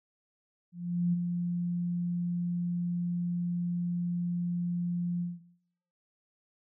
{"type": "tone with ADSR envelope", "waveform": "sine", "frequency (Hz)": 174.61, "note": "F3", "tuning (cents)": 0, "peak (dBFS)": -23, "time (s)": [0.72, 5.41], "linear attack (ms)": 410, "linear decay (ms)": 23, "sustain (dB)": -5, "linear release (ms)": 200, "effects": ["noise-tail reverb RT60 0.7 s tail -17 dB re dry"]}